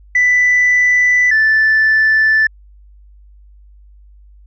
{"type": "tone pair in turn", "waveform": "sine", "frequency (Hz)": [1985, 1757], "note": ["B6", "A6"], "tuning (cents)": [8, -3], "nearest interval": "major second", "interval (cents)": 211, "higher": "first", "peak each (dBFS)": -7, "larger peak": "neither", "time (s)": [[0.15, 1.31], [1.31, 2.47]], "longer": "neither", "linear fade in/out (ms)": 5, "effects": ["tanh soft clip ceiling -6 dBFS", "added 50 Hz sine -40 dBFS peak until 4.46 s"]}